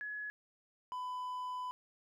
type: tone pair in turn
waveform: sine / triangle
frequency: 1692 / 1001.1 Hz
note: G#6 / B5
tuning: +32 / +23 cents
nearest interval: major sixth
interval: 909 cents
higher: first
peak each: -39 / -36 dBFS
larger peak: second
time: 0.01-0.3 / 0.92-1.71 s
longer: second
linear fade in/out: 0 ms
effects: none